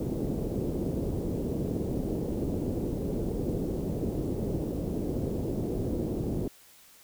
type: low-pass noise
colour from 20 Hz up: white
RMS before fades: -31 dBFS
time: 0-6.48 s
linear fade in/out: 5 ms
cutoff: 420 Hz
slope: 24 dB/octave
effects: white hiss -56 dBFS RMS until 7.03 s